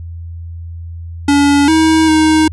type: tone with pitch steps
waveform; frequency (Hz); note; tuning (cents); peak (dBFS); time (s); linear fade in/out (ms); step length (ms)
square; 285 / 318.5 / 312.9; C#4 / D#4 / D#4; +48 / +41 / +10; -8; 1.28-2.48; 5; 400
effects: added 84 Hz sine -24 dBFS peak until 2.52 s + resampled to 24000 Hz